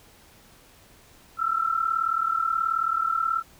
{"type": "tone pair together", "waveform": "sine", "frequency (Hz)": [1317, 1355.6], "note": ["E6", "E6"], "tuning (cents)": [-2, 48], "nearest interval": "minor second", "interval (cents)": 50, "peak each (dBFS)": -25, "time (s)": [1.37, 3.43], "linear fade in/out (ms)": 50, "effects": ["pink hiss -54 dBFS RMS until 3.59 s"]}